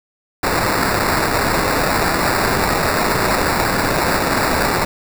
white noise with sample-and-hold, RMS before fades -17 dBFS, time 0.43-4.85 s, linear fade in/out 5 ms, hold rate 3150 Hz, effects none

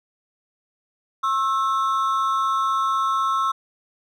triangle ring-modulated tone, 1200 Hz, D6, 37 cents sharp, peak -14 dBFS, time 1.23-3.52 s, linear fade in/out 10 ms, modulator 118 Hz, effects none

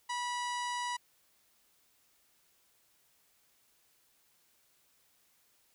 harmonic tone, 975 Hz, B5, 23 cents flat, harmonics 1 / 2 / 3 / 4 / 5 / 6 / 7 / 8 / 9 / 10, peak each -35 / -41 / -45 / -47 / -49 / -51 / -52 / -53 / -54 / -55 dBFS, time 0.09-0.97 s, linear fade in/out 10 ms, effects white hiss -70 dBFS RMS until 5.74 s

